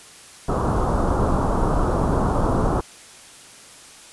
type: low-pass noise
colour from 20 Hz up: pink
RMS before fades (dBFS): -20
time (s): 0.48-2.81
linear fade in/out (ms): 10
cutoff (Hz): 1300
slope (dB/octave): 48
effects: white hiss -44 dBFS RMS until 4.12 s + resampled to 24000 Hz